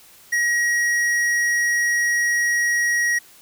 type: tone with tanh clipping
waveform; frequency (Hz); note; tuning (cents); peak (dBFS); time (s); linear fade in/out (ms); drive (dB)
triangle; 1900; A#6; +33; -19; 0.32-3.19; 10; 16
effects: white hiss -49 dBFS RMS until 3.41 s